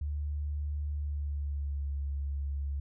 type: tone with pitch glide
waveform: sine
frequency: 73.42 to 70.27 Hz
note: D2 to C#2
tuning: 0 to +24 cents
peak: -31 dBFS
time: 0.01-2.8 s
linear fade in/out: 5 ms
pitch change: -76 cents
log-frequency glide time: 0.93-1.91 s
effects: none